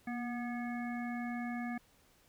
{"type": "harmonic tone with a mistuned harmonic", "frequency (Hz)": 243.1, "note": "B3", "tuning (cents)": -27, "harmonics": [1, 3, 5, 7, 9], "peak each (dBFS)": [-37, -44, -52, -47, -49], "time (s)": [0.07, 1.78], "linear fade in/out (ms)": 5, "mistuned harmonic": 1, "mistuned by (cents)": -40, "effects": ["pink hiss -67 dBFS RMS until 2.28 s"]}